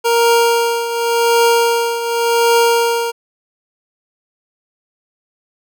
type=tone with tremolo; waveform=25% pulse; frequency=467.1 Hz; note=A#4; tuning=3 cents sharp; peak=-5 dBFS; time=0.04-3.12 s; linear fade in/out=20 ms; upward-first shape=triangle; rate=0.89 Hz; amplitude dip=70%; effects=none